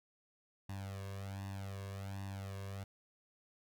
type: tone with flanger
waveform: sawtooth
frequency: 98 Hz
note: G2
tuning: in tune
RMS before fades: -44 dBFS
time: 0.69-2.84 s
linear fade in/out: 5 ms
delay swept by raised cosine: 1.1 to 1.84 ms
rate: 1.3 Hz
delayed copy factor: +1
effects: none